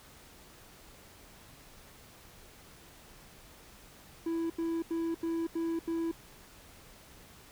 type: tone bursts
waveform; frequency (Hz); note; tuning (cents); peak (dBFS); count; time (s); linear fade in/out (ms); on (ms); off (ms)
triangle; 331; E4; +7; -28; 6; 4.26-6.115; 5; 240; 83
effects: pink hiss -55 dBFS RMS until 7.51 s